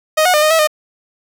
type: tone with pitch steps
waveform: sawtooth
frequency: 623 / 729 / 604 / 617 / 648 / 611 Hz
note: D#5 / F#5 / D5 / D#5 / E5 / D#5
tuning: +2 / -26 / +48 / -15 / -30 / -32 cents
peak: -6 dBFS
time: 0.17-0.674 s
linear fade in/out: 10 ms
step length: 84 ms
effects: none